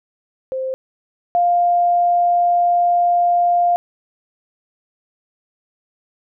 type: tone pair in turn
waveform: sine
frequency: 523.3 / 700.7 Hz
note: C5 / F5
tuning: 0 / +6 cents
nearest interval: perfect fourth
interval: 506 cents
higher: second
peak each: -20 / -12 dBFS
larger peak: second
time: 0.52-0.74 / 1.35-3.76 s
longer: second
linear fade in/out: 0 ms
effects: none